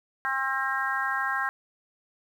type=harmonic tone; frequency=267.2 Hz; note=C4; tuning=36 cents sharp; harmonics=3 / 4 / 5 / 6 / 7; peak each=-34 / -31 / -33 / -29 / -34 dBFS; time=0.25-1.49 s; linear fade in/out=0 ms; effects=9-bit